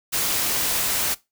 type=noise; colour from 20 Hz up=white; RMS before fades=-23 dBFS; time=0.12-1.15 s; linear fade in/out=20 ms; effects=noise-tail reverb RT60 0.2 s tail -19 dB re dry